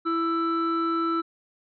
triangle tone pair together, 331.4 / 1325.6 Hz, E4 / E6, +9 / +9 cents, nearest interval 2 octaves, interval 2400 cents, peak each -23 dBFS, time 0.05-1.22 s, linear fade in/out 20 ms, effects tanh soft clip ceiling -15 dBFS + resampled to 11025 Hz

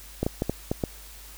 clicks, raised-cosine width 2 ms, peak -11 dBFS, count 6, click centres 0.23 / 0.265 / 0.421 / 0.496 / 0.715 / 0.838 s, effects added 50 Hz sine -46 dBFS peak until 1.37 s + white hiss -47 dBFS RMS until 1.37 s

